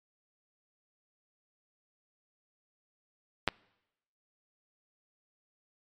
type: clicks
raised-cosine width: 0.3 ms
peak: -9 / -18 dBFS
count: 2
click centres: 3.477 / 3.487 s
effects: noise-tail reverb RT60 0.9 s tail -25 dB re dry + MP3 64 kbps